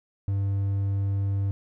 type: tone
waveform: triangle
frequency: 98.8 Hz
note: G2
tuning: 14 cents sharp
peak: -21 dBFS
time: 0.28-1.51 s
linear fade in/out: 0 ms
effects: none